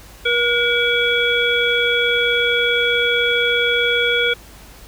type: harmonic tone with a mistuned harmonic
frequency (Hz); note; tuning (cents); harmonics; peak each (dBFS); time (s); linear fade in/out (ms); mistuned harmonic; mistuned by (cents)
479.2; A#4; +48; 1 / 3 / 5 / 7; -20 / -20 / -20 / -20; 0.25-4.34; 10; 5; -74
effects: added 52 Hz sine -43 dBFS peak until 4.87 s + pink hiss -43 dBFS RMS until 4.87 s